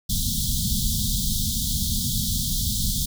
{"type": "band-stop noise", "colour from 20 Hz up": "pink", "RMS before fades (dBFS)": -24, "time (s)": [0.09, 3.06], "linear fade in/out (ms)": 10, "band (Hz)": [240, 3300], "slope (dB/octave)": 96, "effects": []}